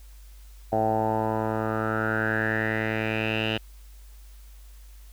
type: tone with low-pass filter sweep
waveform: 10% pulse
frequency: 110 Hz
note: A2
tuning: in tune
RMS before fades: -26 dBFS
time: 0.72-3.58 s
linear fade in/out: 10 ms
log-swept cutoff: 730 to 3000 Hz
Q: 6.7
effects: added 50 Hz sine -44 dBFS peak until 5.12 s + white hiss -58 dBFS RMS until 5.12 s